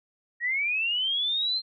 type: linear sweep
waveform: sine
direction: up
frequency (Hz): 1866 to 4186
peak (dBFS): -24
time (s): 0.4-1.62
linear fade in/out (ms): 50
effects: none